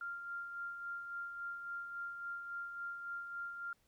sine tone with tremolo, 1393 Hz, F6, 5 cents flat, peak -39 dBFS, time 0.01-3.73 s, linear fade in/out 2 ms, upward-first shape sine, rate 3.6 Hz, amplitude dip 45%, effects pink hiss -75 dBFS RMS until 3.87 s

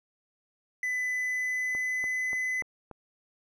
triangle tone with pitch glide, 2002 to 2017 Hz, B6 to B6, +23 to +36 cents, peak -26 dBFS, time 0.83-2.62 s, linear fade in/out 2 ms, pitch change +13 cents, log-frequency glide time 1.09-2.35 s
click train, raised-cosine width 1 ms, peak -29 dBFS, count 5, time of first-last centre 1.75-2.913 s, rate 3.44 Hz
effects none

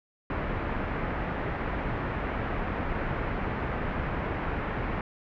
pink low-pass noise, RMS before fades -31 dBFS, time 0.3-5.01 s, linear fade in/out 2 ms, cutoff 2100 Hz, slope 24 dB/octave, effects none

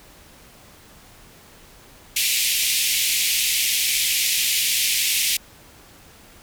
pink band-pass noise, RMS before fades -21 dBFS, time 2.16-5.37 s, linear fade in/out 5 ms, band 2200 to 16000 Hz, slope 48 dB/octave, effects pink hiss -48 dBFS RMS until 6.42 s

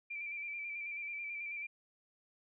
sine tone with vibrato, 2349 Hz, D7, in tune, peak -39 dBFS, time 0.1-1.67 s, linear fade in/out 10 ms, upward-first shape square, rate 9.2 Hz, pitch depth 30 cents each way, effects none

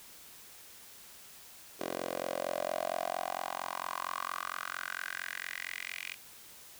10% pulse tone with high-pass filter sweep, 44.36 Hz, F1, 28 cents sharp, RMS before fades -38 dBFS, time 1.79-6.15 s, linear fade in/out 20 ms, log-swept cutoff 420 to 2400 Hz, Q 4.7, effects white hiss -53 dBFS RMS until 6.79 s

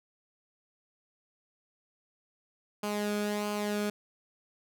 sawtooth tone with flanger, 207.7 Hz, G#3, in tune, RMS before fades -32 dBFS, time 2.83-3.9 s, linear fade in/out 5 ms, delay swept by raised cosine 0.53 to 1.05 ms, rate 1.5 Hz, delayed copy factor -0.55, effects none

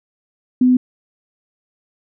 sine tone, 252 Hz, B3, 35 cents sharp, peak -9 dBFS, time 0.61-0.77 s, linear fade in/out 5 ms, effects none

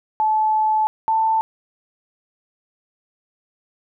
sine tone pair in turn, 866 / 886.8 Hz, A5 / A5, -28 / +13 cents, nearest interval unison, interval 41 cents, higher second, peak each -15 dBFS, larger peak neither, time 0.2-0.87 / 1.08-1.41 s, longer first, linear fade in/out 0 ms, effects none

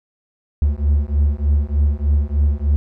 triangle beating tone pair, 71 / 74.3 Hz, C#2 / D2, +42 / +21 cents, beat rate 3.3 Hz, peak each -15 dBFS, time 0.62-2.76 s, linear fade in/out 0 ms, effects none

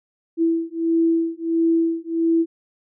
sine beating tone pair, 329.6 / 331.1 Hz, E4 / E4, 0 / +8 cents, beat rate 1.5 Hz, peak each -20 dBFS, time 0.37-2.46 s, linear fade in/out 50 ms, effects none

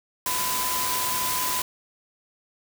sine tone in noise, 1006 Hz, B5, 32 cents sharp, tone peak -29 dBFS, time 0.26-1.62 s, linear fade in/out 2 ms, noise white, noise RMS -27 dBFS, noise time 0.26-1.62 s, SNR -5 dB, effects none

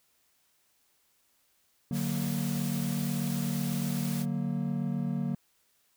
triangle chord, D augmented, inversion none, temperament equal, 146.83 / 185 / 233.1 Hz, D3 / F#3 / A#3, 0 / 0 / 0 cents, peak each -31 dBFS, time 1.91-5.35 s, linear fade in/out 2 ms
white noise, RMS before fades -41 dBFS, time 1.92-4.26 s, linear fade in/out 50 ms
effects white hiss -70 dBFS RMS until 5.96 s

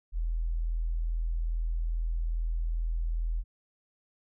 sine tone, 41.2 Hz, E1, in tune, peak -27 dBFS, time 0.12-3.44 s, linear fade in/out 50 ms, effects none

